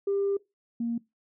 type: tone pair in turn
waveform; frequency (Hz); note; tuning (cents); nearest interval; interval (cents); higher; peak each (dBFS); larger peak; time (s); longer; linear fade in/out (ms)
sine; 397.7 / 233.7; G4 / A#3; +25 / +5; major sixth; 920; first; -23 / -26; first; 0.07-0.37 / 0.8-0.98; first; 5
effects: noise-tail reverb RT60 0.2 s tail -21 dB re dry + tanh soft clip ceiling -20 dBFS